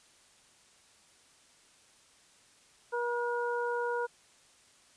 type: harmonic tone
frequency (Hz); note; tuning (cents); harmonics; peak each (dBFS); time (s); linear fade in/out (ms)
479.4; A#4; +48; 1 / 2 / 3; -32 / -35 / -37; 2.92-4.07; 20
effects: white hiss -62 dBFS RMS until 4.96 s + resampled to 22050 Hz